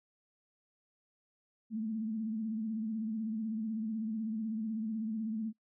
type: tone with vibrato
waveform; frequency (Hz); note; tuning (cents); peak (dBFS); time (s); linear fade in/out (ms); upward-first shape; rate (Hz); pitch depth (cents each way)
sine; 220; A3; 0; -33; 1.7-5.53; 50; sine; 16; 62
effects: noise-tail reverb RT60 0.1 s tail -23 dB re dry